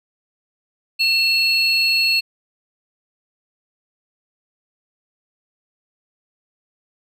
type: tone pair together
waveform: triangle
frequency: 2687 / 4327 Hz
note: E7 / C#8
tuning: +33 / -43 cents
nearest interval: minor sixth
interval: 824 cents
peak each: -16 dBFS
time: 0.99-2.21 s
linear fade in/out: 20 ms
effects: none